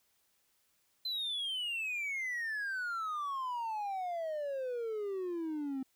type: exponential sweep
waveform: triangle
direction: down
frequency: 4086 to 260.2 Hz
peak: -32 dBFS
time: 1.05-5.83 s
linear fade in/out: 5 ms
effects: tanh soft clip ceiling -28 dBFS + white hiss -74 dBFS RMS until 5.95 s